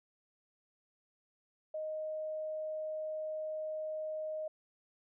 sine tone, 622.3 Hz, D#5, in tune, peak -36 dBFS, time 1.74-4.48 s, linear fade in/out 5 ms, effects none

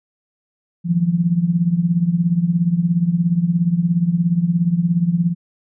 sine tone with tremolo, 171.9 Hz, F3, 27 cents flat, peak -10 dBFS, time 0.84-5.35 s, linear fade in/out 50 ms, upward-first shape triangle, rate 17 Hz, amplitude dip 85%, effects none

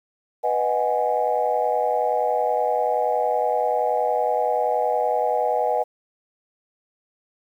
sine chord, G# minor seventh, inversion first, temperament equal, 493.9 / 622.3 / 740 / 830.6 Hz, B4 / D#5 / F#5 / G#5, 0 / 0 / 0 / 0 cents, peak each -24 dBFS, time 0.43-5.84 s, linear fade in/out 20 ms, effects tanh soft clip ceiling -9 dBFS + 9-bit

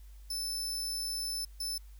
sawtooth tone bursts at uneven times, 5274 Hz, E8, in tune, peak -31 dBFS, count 2, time 0.3-1.45 / 1.6-1.78 s, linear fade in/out 5 ms, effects added 50 Hz sine -48 dBFS peak until 1.99 s + white hiss -66 dBFS RMS until 1.99 s

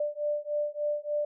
sine beating tone pair, 590 / 593.4 Hz, D5 / D5, +8 / +18 cents, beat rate 3.4 Hz, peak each -31 / -31 dBFS, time 0-1.25 s, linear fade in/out 5 ms, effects none

